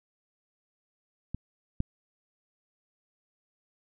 clicks, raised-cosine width 5 ms, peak -21 / -15 dBFS, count 2, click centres 1.346 / 1.804 s, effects none

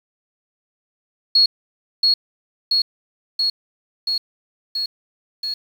sine tone with echo, 4323 Hz, C#8, 44 cents flat, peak -10 dBFS, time 1.35-1.46 s, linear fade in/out 5 ms, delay 680 ms, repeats 6, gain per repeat -2 dB, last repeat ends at 5.54 s, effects 7-bit

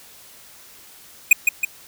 square tone with echo, 2479 Hz, D#7, 7 cents flat, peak -7 dBFS, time 1.31-1.33 s, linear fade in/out 5 ms, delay 160 ms, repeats 2, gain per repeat -5 dB, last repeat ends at 1.65 s, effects white hiss -46 dBFS RMS until 1.87 s

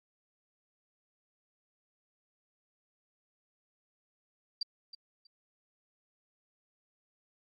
sine tone with echo, 4699 Hz, D8, in tune, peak -30 dBFS, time 4.61-4.63 s, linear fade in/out 5 ms, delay 320 ms, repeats 2, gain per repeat -14 dB, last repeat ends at 5.27 s, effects Opus 48 kbps

